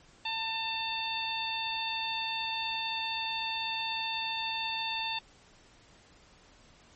harmonic tone, 896 Hz, A5, 31 cents sharp, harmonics 1 / 2 / 3 / 4 / 5, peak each -36 / -44 / -36 / -36 / -41 dBFS, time 0.25-5.19 s, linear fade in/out 5 ms, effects pink hiss -59 dBFS RMS until 6.95 s + MP3 32 kbps

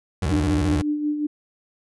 30% pulse tone with vibrato, 82.41 Hz, E2, in tune, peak -18 dBFS, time 0.22-0.82 s, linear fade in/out 5 ms, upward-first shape square, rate 14 Hz, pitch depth 210 cents each way
sine tone with tremolo, 297.7 Hz, D4, 24 cents sharp, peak -19 dBFS, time 0.31-1.27 s, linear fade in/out 10 ms, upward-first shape sine, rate 5.5 Hz, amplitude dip 50%
effects resampled to 24000 Hz

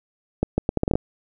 accelerating click train, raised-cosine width 2 ms, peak -6 dBFS, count 9, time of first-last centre 0.43-0.955 s, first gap 150 ms, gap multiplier 0.74, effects none

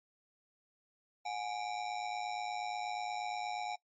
square ring-modulated tone, 778 Hz, G5, 13 cents flat, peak -34 dBFS, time 1.25-3.76 s, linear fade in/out 10 ms, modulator 54.2 Hz, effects noise-tail reverb RT60 0.1 s tail -21 dB re dry + MP3 32 kbps

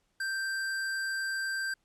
sine tone with sample-and-hold, 1568 Hz, G6, in tune, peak -30 dBFS, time 0.2-1.74 s, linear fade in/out 5 ms, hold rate 6300 Hz, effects pink hiss -75 dBFS RMS until 1.84 s + low-pass 10000 Hz 12 dB/octave

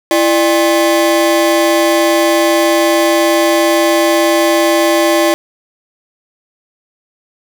35% pulse ring-modulated tone, 466.2 Hz, A#4, in tune, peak -4 dBFS, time 0.11-5.34 s, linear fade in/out 0 ms, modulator 131 Hz, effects none

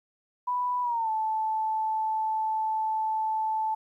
sine tone with pitch glide, 987.8 to 875 Hz, B5 to A5, 0 to -10 cents, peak -25 dBFS, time 0.47-3.75 s, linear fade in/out 10 ms, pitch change -210 cents, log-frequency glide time 0.82-1.1 s, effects 11-bit

